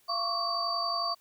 sine tone cluster, 684 / 1101 / 1152 / 4619 Hz, F5 / C#6 / D6 / D8, -36 / -12 / -34 / -30 cents, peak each -35 / -33 / -35 / -32 dBFS, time 0.08-1.15 s, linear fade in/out 20 ms, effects white hiss -65 dBFS RMS until 1.2 s

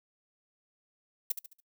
violet noise with echo, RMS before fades -29 dBFS, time 1.3-1.32 s, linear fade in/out 5 ms, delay 71 ms, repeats 4, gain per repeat -8 dB, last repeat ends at 1.604 s, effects noise-tail reverb RT60 0.1 s tail -22 dB re dry

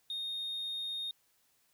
sine tone, 3696 Hz, A#7, 16 cents flat, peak -33 dBFS, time 0.1-1.11 s, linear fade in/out 2 ms, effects tanh soft clip ceiling -34 dBFS + white hiss -72 dBFS RMS until 1.73 s

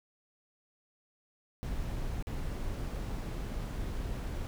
brown noise with dropouts, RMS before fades -36 dBFS, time 1.63-4.47 s, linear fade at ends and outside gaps 0 ms, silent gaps 2.225-2.27 s, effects none

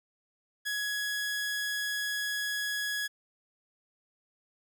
sawtooth tone, 1675 Hz, G#6, 14 cents sharp, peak -27 dBFS, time 0.65-3.08 s, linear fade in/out 20 ms, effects none

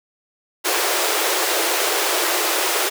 pink high-pass noise, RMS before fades -20 dBFS, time 0.64-2.9 s, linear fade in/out 20 ms, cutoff 330 Hz, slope 96 dB/octave, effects none

